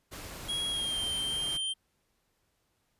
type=noise; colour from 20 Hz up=pink; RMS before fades=-43 dBFS; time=0.11-1.58 s; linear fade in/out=20 ms
type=tone with pitch glide; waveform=square; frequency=3300 to 3151 Hz; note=G#7 to G7; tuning=-12 to +8 cents; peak=-31 dBFS; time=0.48-1.74 s; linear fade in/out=20 ms; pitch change=-80 cents; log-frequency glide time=0.71-0.99 s
effects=pink hiss -75 dBFS RMS until 2.99 s + resampled to 32000 Hz